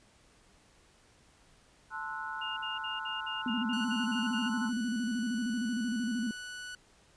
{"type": "chord", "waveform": "sine", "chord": "F# half-diminished seventh", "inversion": "first", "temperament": "equal with one note detuned", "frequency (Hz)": [880, 1046.5, 1318.5, 1468.9], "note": ["A5", "C6", "E6", "F#6"], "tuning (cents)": [0, 0, 0, -13], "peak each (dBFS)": [-41, -44, -43, -39], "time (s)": [1.9, 4.72], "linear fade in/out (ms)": 50}
{"type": "tone bursts", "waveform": "sine", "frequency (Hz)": 2825, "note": "F7", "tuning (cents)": 19, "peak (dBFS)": -37, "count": 10, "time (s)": [2.41, 4.487], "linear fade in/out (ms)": 10, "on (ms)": 160, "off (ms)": 53}
{"type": "tone with vibrato", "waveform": "sine", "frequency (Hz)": 233.1, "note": "A#3", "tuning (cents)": 0, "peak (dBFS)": -30, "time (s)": [3.46, 6.31], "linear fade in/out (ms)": 2, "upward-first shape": "square", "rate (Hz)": 13, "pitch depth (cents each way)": 110}
{"type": "tone", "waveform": "sawtooth", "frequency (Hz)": 1480, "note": "F#6", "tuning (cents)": 0, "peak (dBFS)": -37, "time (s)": [3.73, 6.75], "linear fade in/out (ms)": 2}
{"effects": ["pink hiss -63 dBFS RMS until 7.16 s", "resampled to 22050 Hz"]}